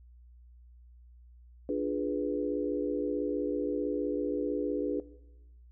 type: chord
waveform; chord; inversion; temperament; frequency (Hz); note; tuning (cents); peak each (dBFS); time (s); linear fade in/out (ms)
sine; D diminished seventh; none; equal; 293.7 / 349.2 / 415.3 / 493.9; D4 / F4 / Ab4 / Cb5; 0 / 0 / 0 / 0; -32 / -37 / -34 / -34; 1.69-5; 2
effects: noise-tail reverb RT60 1.0 s tail -18 dB re dry + added 60 Hz sine -52 dBFS peak until 5.71 s